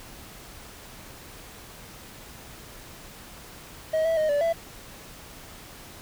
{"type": "tone with pitch steps", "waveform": "triangle", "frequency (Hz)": [633, 654, 621, 579, 666], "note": ["D#5", "E5", "D#5", "D5", "E5"], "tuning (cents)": [30, -14, -3, -25, 18], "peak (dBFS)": -19, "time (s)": [3.93, 4.53], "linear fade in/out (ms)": 10, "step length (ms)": 120, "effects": ["pink hiss -45 dBFS RMS until 6.01 s"]}